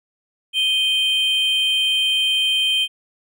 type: tone pair together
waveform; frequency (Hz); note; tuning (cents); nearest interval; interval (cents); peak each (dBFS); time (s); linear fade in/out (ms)
triangle; 2489 / 3136; D#7 / G7; 0 / 0; major third; 400; -23 / -15; 0.53-2.88; 50
effects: none